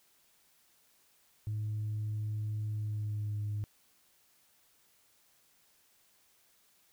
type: tone with pitch glide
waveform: sine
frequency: 106.7 to 104.26 Hz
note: G#2 to G#2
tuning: +47 to +7 cents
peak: -31 dBFS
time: 1.47-3.64 s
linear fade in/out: 0 ms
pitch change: -40 cents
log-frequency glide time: 2.7-3.4 s
effects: tanh soft clip ceiling -30 dBFS + white hiss -68 dBFS RMS until 6.92 s